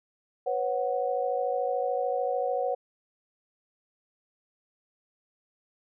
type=chord; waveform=sine; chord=B suspended second; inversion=none; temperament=equal with one note detuned; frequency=493.9 / 547.4 / 740 Hz; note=B4 / C#5 / F#5; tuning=0 / -22 / 0 cents; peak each=-30 dBFS; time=0.46-2.75 s; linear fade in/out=10 ms; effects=none